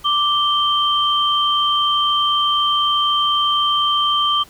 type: tone pair together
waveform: sine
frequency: 1174 / 3134 Hz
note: D6 / G7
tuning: -1 / -1 cents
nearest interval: octave + perfect fourth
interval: 1700 cents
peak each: -17 dBFS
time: 0.04-4.44 s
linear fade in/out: 20 ms
effects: pink hiss -46 dBFS RMS until 4.49 s